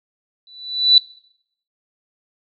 sine tone with exponential growth, 3970 Hz, B7, 8 cents sharp, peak -5 dBFS, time 0.47-0.98 s, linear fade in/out 1 ms, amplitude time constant 110 ms, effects noise-tail reverb RT60 0.7 s tail -21 dB re dry

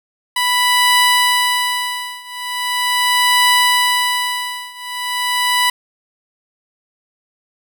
15% pulse tone with tremolo, 987.8 Hz, B5, in tune, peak -3 dBFS, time 0.36-5.7 s, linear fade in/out 5 ms, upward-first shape triangle, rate 0.4 Hz, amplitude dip 95%, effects none

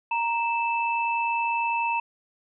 sine tone pair together, 932.3 / 2637 Hz, A#5 / E7, 0 / 0 cents, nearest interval octave + tritone, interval 1800 cents, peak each -24 / -28 dBFS, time 0.11-2 s, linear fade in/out 5 ms, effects none

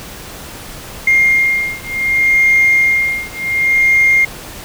sine beating tone pair, 2121 / 2121.67 Hz, C7 / C7, +23 / +24 cents, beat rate 0.67 Hz, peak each -12 dBFS, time 1.07-4.25 s, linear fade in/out 5 ms, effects tanh soft clip ceiling -3 dBFS + pink hiss -31 dBFS RMS until 4.64 s

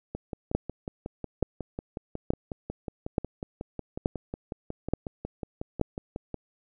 two click trains, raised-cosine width 2 ms, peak -20 / -10 dBFS, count 35 / 7, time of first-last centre 0.15-6.343 / 0.55-5.813 s, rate 5.49 / 1.14 Hz, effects none

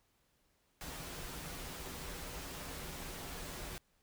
pink noise with comb filter, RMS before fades -45 dBFS, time 0.81-3.78 s, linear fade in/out 0 ms, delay 9.3 ms, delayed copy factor -0.5, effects pink hiss -75 dBFS RMS until 4.02 s

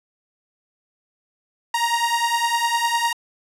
sawtooth beating tone pair, 932 / 941.9 Hz, A#5 / A#5, -1 / +18 cents, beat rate 9.9 Hz, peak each -18 dBFS, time 1.74-3.13 s, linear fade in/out 5 ms, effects low-pass 11000 Hz 12 dB/octave

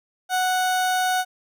30% pulse tone, 739 Hz, F#5, 2 cents flat, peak -17 dBFS, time 0.29-1.25 s, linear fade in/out 50 ms, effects none

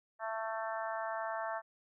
harmonic tone, 222.4 Hz, A3, 19 cents sharp, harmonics 3 / 4 / 5 / 6 / 7 / 8, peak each -39 / -41 / -43 / -45 / -46 / -47 dBFS, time 0.19-1.62 s, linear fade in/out 50 ms, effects none

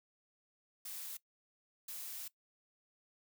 blue noise bursts at uneven times, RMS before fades -45 dBFS, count 2, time 0.85-1.17 / 1.88-2.28 s, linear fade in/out 5 ms, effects noise-tail reverb RT60 0.1 s tail -19 dB re dry

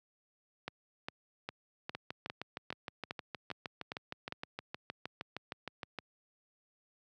two click trains, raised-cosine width 0.3 ms, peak -22 / -23 dBFS, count 10 / 27, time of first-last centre 0.68-4.324 / 1.95-5.987 s, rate 2.47 / 6.44 Hz, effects high-pass 100 Hz 12 dB/octave

